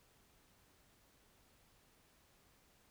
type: silence
effects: pink hiss -70 dBFS RMS until 2.9 s